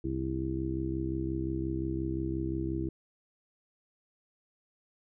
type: harmonic tone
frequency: 65.7 Hz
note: C2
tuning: 8 cents sharp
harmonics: 1 / 2 / 3 / 4 / 5 / 6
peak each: -37 / -37 / -43 / -42 / -33 / -42 dBFS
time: 0.04-2.89 s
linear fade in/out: 5 ms
effects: none